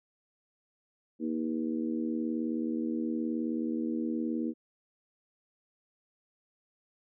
harmonic tone with a mistuned harmonic, 79 Hz, D#2, 27 cents sharp, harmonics 3 / 4 / 5 / 6, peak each -32 / -33 / -42 / -43 dBFS, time 1.19-4.54 s, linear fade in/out 50 ms, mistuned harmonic 6, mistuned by +30 cents, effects none

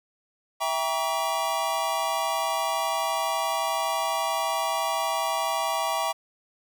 square chord, E diminished seventh, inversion none, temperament just, 659.3 / 791.1 / 949.3 / 1139.2 Hz, E5 / G5 / Bb5 / Db6, 0 / +16 / +31 / +47 cents, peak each -31 dBFS, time 0.6-6.13 s, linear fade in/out 20 ms, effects 10-bit

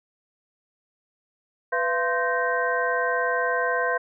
sine tone cluster, 497.4 / 681 / 1043 / 1554 / 1865 Hz, B4 / F5 / C6 / G6 / A#6, +12 / -44 / -6 / -16 / 0 cents, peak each -27 / -28 / -28 / -26 / -32 dBFS, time 1.72-3.98 s, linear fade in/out 10 ms, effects none

